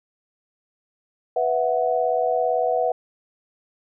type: chord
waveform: sine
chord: B suspended fourth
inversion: none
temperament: equal with one note detuned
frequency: 493.9 / 659.3 / 737 Hz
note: B4 / E5 / F#5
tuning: 0 / 0 / -7 cents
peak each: -23 dBFS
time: 1.36-2.92 s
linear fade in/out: 5 ms
effects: none